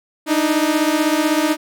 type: beating tone pair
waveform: sawtooth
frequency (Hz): 300 / 316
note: D4 / D#4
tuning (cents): +37 / +27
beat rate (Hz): 16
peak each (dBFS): -14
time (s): 0.26-1.57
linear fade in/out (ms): 50
effects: none